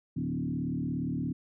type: tone with frequency modulation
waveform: sine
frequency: 207.7 Hz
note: G#3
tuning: in tune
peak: -29 dBFS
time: 0.16-1.33 s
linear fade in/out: 10 ms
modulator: 37.2 Hz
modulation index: 2.3
effects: none